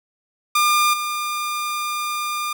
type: tone with level steps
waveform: sawtooth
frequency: 1203 Hz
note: D6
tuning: 41 cents sharp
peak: -11 / -19 dBFS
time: 0.55-2.53 s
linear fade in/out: 5 ms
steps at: 0.93 s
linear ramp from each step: 10 ms
effects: none